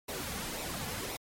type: noise with flanger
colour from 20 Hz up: pink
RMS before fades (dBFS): -38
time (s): 0.08-1.17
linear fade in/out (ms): 10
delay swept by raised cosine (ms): 0.62 to 3.22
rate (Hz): 1.9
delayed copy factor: -0.55
effects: MP3 64 kbps